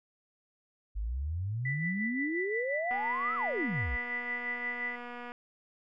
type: exponential two-way sweep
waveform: sine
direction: up then down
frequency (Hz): 48.29 to 1352 to 48.29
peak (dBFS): -31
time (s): 0.95-3.97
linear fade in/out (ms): 20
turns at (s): 3.35
type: tone with tremolo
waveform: sine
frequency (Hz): 1980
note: B6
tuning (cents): +4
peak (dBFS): -31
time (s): 1.65-4.96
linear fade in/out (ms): 5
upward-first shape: sine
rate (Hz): 5.7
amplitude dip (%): 55
type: click train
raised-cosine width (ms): 0.5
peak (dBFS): -29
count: 584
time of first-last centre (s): 2.91-5.319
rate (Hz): 242
effects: none